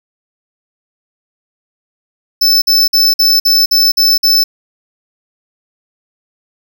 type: tone bursts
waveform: square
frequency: 5274 Hz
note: E8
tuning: in tune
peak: -7 dBFS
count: 8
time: 2.41-4.44 s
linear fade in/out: 10 ms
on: 210 ms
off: 50 ms
effects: none